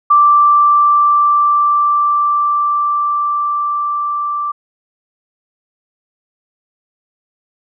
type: tone with level ramp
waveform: sine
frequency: 1173 Hz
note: D6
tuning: 2 cents flat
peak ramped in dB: -5 to -16 dBFS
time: 0.1-4.52 s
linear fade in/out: 10 ms
effects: none